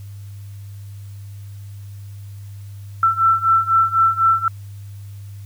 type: beating tone pair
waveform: sine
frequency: 1335 / 1339 Hz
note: E6 / E6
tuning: +22 / +27 cents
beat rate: 4 Hz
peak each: -17 / -15 dBFS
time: 3.03-4.48 s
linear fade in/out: 2 ms
effects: added 100 Hz sine -32 dBFS peak until 5.45 s + white hiss -53 dBFS RMS until 5.45 s